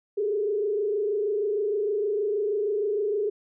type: tone with frequency modulation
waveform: sine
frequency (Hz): 415.3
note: G#4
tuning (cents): 0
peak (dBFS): -23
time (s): 0.17-3.3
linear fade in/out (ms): 10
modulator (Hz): 26.4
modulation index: 0.91
effects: none